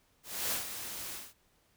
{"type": "noise with ADSR envelope", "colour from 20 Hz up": "white", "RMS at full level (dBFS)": -32, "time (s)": [0.23, 1.34], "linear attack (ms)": 280, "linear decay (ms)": 130, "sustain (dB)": -9, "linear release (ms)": 220, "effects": ["pink hiss -70 dBFS RMS until 1.76 s"]}